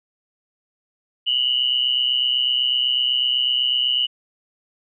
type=tone pair together; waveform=sine; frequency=2872 / 3000 Hz; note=F7 / F#7; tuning=+48 / +23 cents; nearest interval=minor second; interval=75 cents; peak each=-20 dBFS; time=1.26-4.07 s; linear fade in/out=20 ms; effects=none